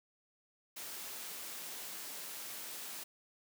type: high-pass noise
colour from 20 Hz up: white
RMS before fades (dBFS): -45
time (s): 0.76-3.04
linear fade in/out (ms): 10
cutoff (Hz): 200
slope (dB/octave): 12
effects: none